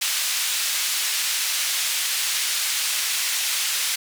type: band-pass noise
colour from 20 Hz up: pink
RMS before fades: -24 dBFS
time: 0.01-3.96 s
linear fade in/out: 10 ms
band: 2600 to 13000 Hz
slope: 12 dB/octave
effects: none